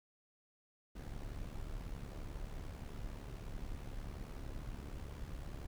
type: noise with amplitude modulation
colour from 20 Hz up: brown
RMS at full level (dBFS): -42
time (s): 0.95-5.67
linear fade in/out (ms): 10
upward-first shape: sine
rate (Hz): 71.2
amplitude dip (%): 65
effects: none